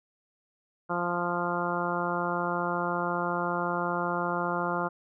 harmonic tone, 174.61 Hz, F3, in tune, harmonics 1 / 2 / 3 / 4 / 5 / 6 / 7 / 8, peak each -35 / -35 / -35 / -35 / -35 / -35 / -35 / -35 dBFS, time 0.89-4.89 s, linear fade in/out 20 ms, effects none

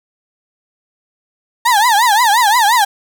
35% pulse tone with vibrato, 897 Hz, A5, 33 cents sharp, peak -7 dBFS, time 1.65-2.85 s, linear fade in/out 10 ms, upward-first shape triangle, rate 5.7 Hz, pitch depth 230 cents each way, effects none

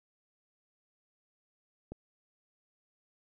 click, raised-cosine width 2 ms, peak -28 dBFS, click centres 1.92 s, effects none

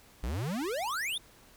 square exponential sweep, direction up, 51.5 to 3729 Hz, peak -32 dBFS, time 0.23-1.18 s, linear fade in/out 5 ms, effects pink hiss -58 dBFS RMS until 1.56 s

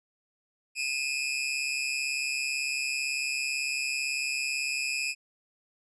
sawtooth tone pair together, 2457 / 2595 Hz, D#7 / E7, -22 / -28 cents, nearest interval minor second, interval 94 cents, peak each -28 dBFS, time 0.75-5.15 s, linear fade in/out 50 ms, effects resampled to 22050 Hz

